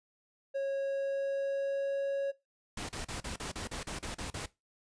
triangle tone with pitch glide, 548 to 553.4 Hz, C#5 to C#5, -20 to -3 cents, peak -28 dBFS, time 0.54-2.32 s, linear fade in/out 20 ms, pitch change +17 cents, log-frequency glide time 0.75-2.03 s
pink noise bursts, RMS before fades -39 dBFS, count 11, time 2.77-4.46 s, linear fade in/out 5 ms, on 120 ms, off 37 ms
effects noise-tail reverb RT60 0.2 s tail -18 dB re dry + resampled to 22050 Hz

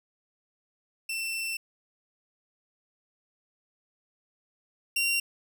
sawtooth tone pair in turn, 2685 / 2757 Hz, E7 / F7, +31 / -23 cents, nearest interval unison, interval 46 cents, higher second, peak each -27 / -21 dBFS, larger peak second, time 1.09-1.57 / 4.96-5.2 s, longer first, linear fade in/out 5 ms, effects none

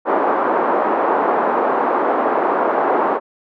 white band-pass noise, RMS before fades -17 dBFS, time 0.05-3.2 s, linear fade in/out 50 ms, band 290 to 1100 Hz, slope 24 dB/octave, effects none

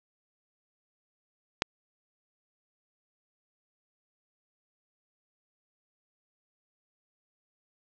click, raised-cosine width 0.2 ms, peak -6 dBFS, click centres 1.621 s, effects low-pass 6000 Hz 12 dB/octave

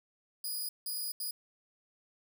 10% pulse tone bursts at uneven times, 4936 Hz, D#8, 15 cents flat, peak -28 dBFS, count 3, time 0.44-0.69 / 0.86-1.12 / 1.2-1.31 s, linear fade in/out 5 ms, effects none

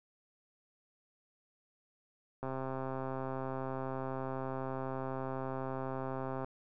click train, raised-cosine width 1 ms, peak -25 dBFS, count 531, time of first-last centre 2.43-6.445 s, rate 132 Hz, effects none

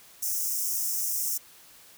white high-pass noise, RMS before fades -29 dBFS, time 0.22-1.38 s, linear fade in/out 10 ms, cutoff 5300 Hz, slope 96 dB/octave, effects white hiss -53 dBFS RMS until 1.97 s

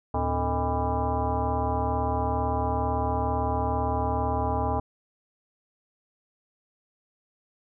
sine tone with frequency modulation, 441.1 Hz, A4, 4 cents sharp, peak -23 dBFS, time 0.14-4.8 s, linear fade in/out 5 ms, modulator 184 Hz, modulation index 3.1, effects none

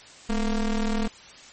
square ring-modulated tone, 116.54 Hz, A#2, in tune, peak -20 dBFS, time 0.29-1.08 s, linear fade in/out 10 ms, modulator 96.5 Hz, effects white hiss -47 dBFS RMS until 1.52 s + MP3 32 kbps

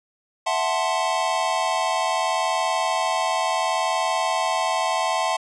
square chord, F# half-diminished seventh, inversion third, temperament equal, 659.3 / 740 / 880 / 1046.5 Hz, E5 / F#5 / A5 / C6, 0 / 0 / 0 / 0 cents, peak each -27 dBFS, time 0.46-5.37 s, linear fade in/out 10 ms, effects resampled to 22050 Hz

